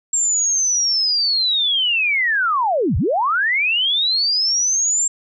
sine linear two-way sweep, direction down then up, 7480 to 58.27 to 7480 Hz, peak -15 dBFS, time 0.13-5.08 s, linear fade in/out 5 ms, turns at 2.97 s, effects none

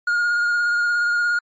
triangle tone with vibrato, 1426 Hz, F6, 36 cents sharp, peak -15 dBFS, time 0.07-1.39 s, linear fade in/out 5 ms, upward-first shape sine, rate 17 Hz, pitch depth 17 cents each way, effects MP3 32 kbps

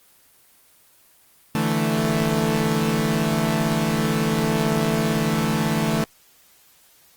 sawtooth chord, D suspended second, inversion none, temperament equal, 146.83 / 164.81 / 220 Hz, D3 / E3 / A3, 0 / 0 / 0 cents, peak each -22 / -20 / -18 dBFS, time 1.55-6.04 s, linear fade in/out 0 ms, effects white hiss -55 dBFS RMS until 7.16 s + Opus 24 kbps

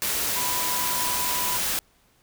sine tone in noise, 988 Hz, B5, in tune, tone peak -30 dBFS, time 0.36-1.57 s, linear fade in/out 0 ms, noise white, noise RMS -26 dBFS, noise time 0.02-1.79 s, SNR -7 dB, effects pink hiss -62 dBFS RMS until 2.22 s

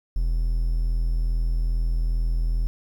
triangle tone, 41.2 Hz, E1, in tune, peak -18 dBFS, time 0.16-2.67 s, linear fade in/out 0 ms, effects 9-bit

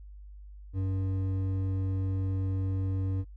sine tone with hard clipping, 95.3 Hz, G2, 48 cents flat, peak -29 dBFS, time 0.73-3.25 s, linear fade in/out 50 ms, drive 8 dB, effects added 50 Hz sine -44 dBFS peak until 3.36 s

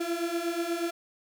35% pulse beating tone pair, 334.8 / 343.1 Hz, E4 / F4, +27 / -31 cents, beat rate 8.3 Hz, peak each -31 / -29 dBFS, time 0-0.91 s, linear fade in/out 10 ms, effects 11-bit

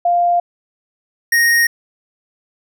sine / square tone pair in turn, 698.5 / 1864.8 Hz, F5 / A#6, 0 / 0 cents, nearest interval octave + perfect fourth, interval 1700 cents, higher second, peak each -11 dBFS, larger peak neither, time 0.05-0.4 / 1.32-1.67 s, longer neither, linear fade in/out 5 ms, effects none

